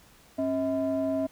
triangle ring-modulated tone, 185 Hz, F#3, in tune, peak -20 dBFS, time 0.38-1.27 s, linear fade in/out 10 ms, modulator 456 Hz, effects pink hiss -57 dBFS RMS until 1.31 s

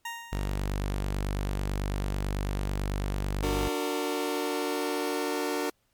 20% pulse tone with exponential decay, 932.3 Hz, A#5, in tune, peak -27 dBFS, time 0.05-0.79 s, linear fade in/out 5 ms, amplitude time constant 160 ms
sawtooth tone, 49.07 Hz, G1, 2 cents sharp, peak -24 dBFS, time 0.32-3.69 s, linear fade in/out 10 ms
sawtooth chord, D augmented, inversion none, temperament just, 293.7 / 367.1 / 458.9 Hz, D4 / F#4 / A#4, 0 / -14 / -27 cents, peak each -28 / -29 / -28 dBFS, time 3.43-5.7 s, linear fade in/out 5 ms
effects pink hiss -72 dBFS RMS until 5.93 s + MP3 96 kbps

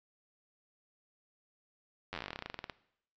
slowing click train, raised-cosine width 0.3 ms, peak -23 dBFS, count 22, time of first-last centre 2.13-2.698 s, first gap 10 ms, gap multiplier 1.09, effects noise-tail reverb RT60 0.7 s tail -19 dB re dry + resampled to 16000 Hz

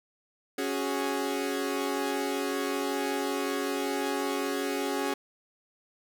sawtooth chord, C# suspended fourth, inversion none, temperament equal, 277.2 / 370 / 415.3 Hz, C#4 / F#4 / G#4, 0 / 0 / 0 cents, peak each -28 / -30 / -29 dBFS, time 0.58-5.14 s, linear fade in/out 5 ms, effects none

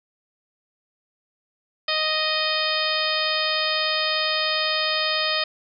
harmonic tone with a mistuned harmonic, 622.3 Hz, D#5, in tune, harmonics 1 / 2 / 3 / 4 / 5 / 6 / 7 / 8, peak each -29 / -29 / -29 / -29 / -29 / -29 / -29 / -29 dBFS, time 1.88-5.44 s, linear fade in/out 5 ms, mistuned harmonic 6, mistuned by -25 cents, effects none

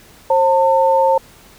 sine tone pair together, 534.5 / 899 Hz, C5 / A5, +37 / +37 cents, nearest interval major sixth, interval 900 cents, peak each -13 dBFS, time 0.3-1.18 s, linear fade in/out 5 ms, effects pink hiss -45 dBFS RMS until 1.58 s

